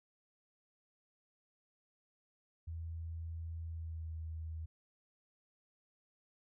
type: tone with pitch glide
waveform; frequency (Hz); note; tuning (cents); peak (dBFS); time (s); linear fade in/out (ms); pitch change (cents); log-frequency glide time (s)
sine; 82.3 to 80.33; E2 to E2; -2 to -44; -40; 2.67-4.66; 10; -42; 3.65-4.14
effects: none